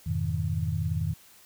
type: chord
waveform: sine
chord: F half-diminished seventh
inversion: none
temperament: just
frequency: 87.31 / 104.77 / 125.72 / 157.15 Hz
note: F2 / Ab2 / Cb3 / Eb3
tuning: 0 / +16 / +31 / +18 cents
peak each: -30 / -32 / -35 / -30 dBFS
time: 0.06-1.14 s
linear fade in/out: 10 ms
effects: white hiss -55 dBFS RMS until 1.45 s